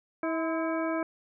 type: harmonic tone with a mistuned harmonic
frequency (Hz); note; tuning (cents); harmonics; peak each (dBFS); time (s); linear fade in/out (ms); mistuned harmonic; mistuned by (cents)
323.6; E4; -32; 1 / 2 / 3 / 4 / 5 / 7; -30 / -32 / -38 / -38 / -40 / -42; 0.23-1.03; 2; 3; +78
effects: none